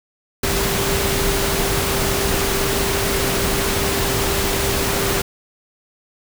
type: tone in noise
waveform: sine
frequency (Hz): 394.7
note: G4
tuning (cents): +12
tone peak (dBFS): -24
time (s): 0.43-5.22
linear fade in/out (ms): 5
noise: pink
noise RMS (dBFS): -20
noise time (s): 0.43-5.22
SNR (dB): -7
effects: none